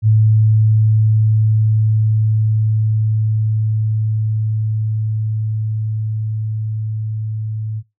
sine tone with level ramp, 108.9 Hz, A2, 17 cents flat, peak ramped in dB -8 to -20 dBFS, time 0.02-7.83 s, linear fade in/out 50 ms, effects noise-tail reverb RT60 0.2 s tail -21 dB re dry

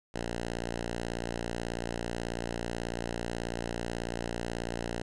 5% pulse tone, 58.27 Hz, A#1, in tune, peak -22 dBFS, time 0.14-5.02 s, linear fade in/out 5 ms, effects resampled to 22050 Hz

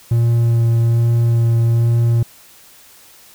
triangle tone with vibrato, 116.54 Hz, A#2, in tune, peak -9 dBFS, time 0.11-2.23 s, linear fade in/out 5 ms, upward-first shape sine, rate 1.2 Hz, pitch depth 12 cents each way, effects white hiss -45 dBFS RMS until 3.34 s

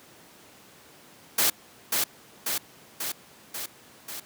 white noise with echo, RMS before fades -22 dBFS, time 1.38-1.5 s, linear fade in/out 5 ms, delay 540 ms, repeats 5, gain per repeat -3 dB, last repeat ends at 4.2 s, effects pink hiss -52 dBFS RMS until 4.25 s + high-pass 150 Hz 12 dB/octave

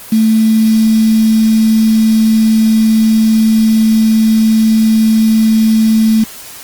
sine tone with quantisation, 220.6 Hz, A3, 5 cents sharp, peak -6 dBFS, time 0.12-6.24 s, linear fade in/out 5 ms, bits 4, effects white hiss -31 dBFS RMS until 6.63 s + Opus 24 kbps

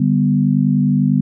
sine chord, G major, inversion second, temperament equal, 146.83 / 196 / 246.9 Hz, D3 / G3 / B3, 0 / 0 / 0 cents, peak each -16 dBFS, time 0-1.21 s, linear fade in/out 5 ms, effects none

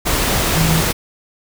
sine tone in noise, 161.9 Hz, E3, 31 cents flat, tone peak -14 dBFS, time 0.55-0.82 s, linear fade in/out 20 ms, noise pink, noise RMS -17 dBFS, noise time 0.05-0.93 s, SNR 0 dB, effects none

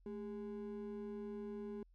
triangle ring-modulated tone, 311.1 Hz, D#4, in tune, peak -38 dBFS, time 0.06-1.83 s, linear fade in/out 2 ms, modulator 94.1 Hz, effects added 43 Hz sine -64 dBFS peak until 1.94 s

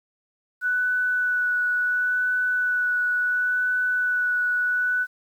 sine tone with vibrato, 1483 Hz, F#6, 4 cents sharp, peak -20 dBFS, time 0.61-5.07 s, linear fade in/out 50 ms, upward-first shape sine, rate 0.71 Hz, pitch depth 12 cents each way, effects 9-bit

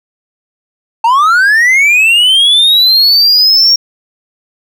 triangle linear sweep, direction up, 882 to 5590 Hz, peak -3 dBFS, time 1.04-3.76 s, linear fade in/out 5 ms, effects none

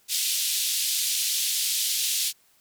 pink band-pass noise, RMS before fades -26 dBFS, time 0.08-2.33 s, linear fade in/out 50 ms, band 3200 to 15000 Hz, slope 24 dB/octave, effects white hiss -62 dBFS RMS until 2.6 s

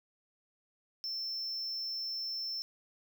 triangle tone, 5340 Hz, E8, 22 cents sharp, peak -34 dBFS, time 1.04-2.62 s, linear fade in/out 0 ms, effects none

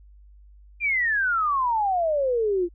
sine exponential sweep, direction down, 2436 to 336.8 Hz, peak -20 dBFS, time 0.8-2.69 s, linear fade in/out 50 ms, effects added 50 Hz sine -47 dBFS peak until 2.74 s

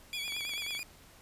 sine tone with tremolo, 3366 Hz, G#7, 23 cents sharp, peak -37 dBFS, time 0.13-0.78 s, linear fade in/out 5 ms, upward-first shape sine, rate 5.3 Hz, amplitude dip 25%
sawtooth tone with vibrato, 2349 Hz, D7, in tune, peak -34 dBFS, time 0.13-0.83 s, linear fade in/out 0 ms, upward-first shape triangle, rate 9.2 Hz, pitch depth 97 cents each way
click train, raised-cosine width 0.3 ms, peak -30 dBFS, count 13, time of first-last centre 0.28-0.793 s, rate 23.4 Hz
effects pink hiss -57 dBFS RMS until 1.21 s + resampled to 32000 Hz

